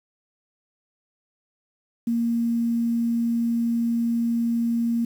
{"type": "tone", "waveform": "sine", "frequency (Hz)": 233.1, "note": "A#3", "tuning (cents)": 0, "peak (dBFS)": -20, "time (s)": [2.07, 5.05], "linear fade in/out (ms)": 5, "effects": ["8-bit"]}